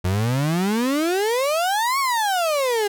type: exponential two-way sweep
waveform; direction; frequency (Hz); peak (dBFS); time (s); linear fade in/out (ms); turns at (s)
35% pulse; up then down; 87.31 to 1129 to 399.6; -17; 0.04-2.88; 10; 1.99
effects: none